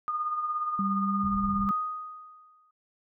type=tone with tremolo; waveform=sine; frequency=1224 Hz; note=D#6; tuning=29 cents flat; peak=-25 dBFS; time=0.08-1.69 s; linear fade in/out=0 ms; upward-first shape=triangle; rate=17 Hz; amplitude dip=55%
type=tone with pitch glide; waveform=sine; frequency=196 to 198.74 Hz; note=G3 to G3; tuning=0 to +24 cents; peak=-27 dBFS; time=0.79-1.71 s; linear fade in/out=2 ms; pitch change=+24 cents; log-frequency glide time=1.03-1.22 s
type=low-pass noise; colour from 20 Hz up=pink; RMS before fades=-39 dBFS; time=1.22-1.68 s; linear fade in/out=2 ms; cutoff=170 Hz; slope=24 dB/octave
type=tone with exponential decay; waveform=sine; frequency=1244.5 Hz; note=D#6; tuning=in tune; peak=-23 dBFS; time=1.69-2.71 s; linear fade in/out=5 ms; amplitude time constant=220 ms
effects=none